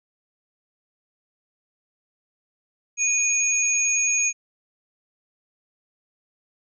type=tone pair together; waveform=sine; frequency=2467 / 6603 Hz; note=D#7 / G#8; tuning=-15 / -11 cents; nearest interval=octave + perfect fourth; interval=1704 cents; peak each=-24 / -20 dBFS; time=2.97-4.33 s; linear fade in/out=50 ms; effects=none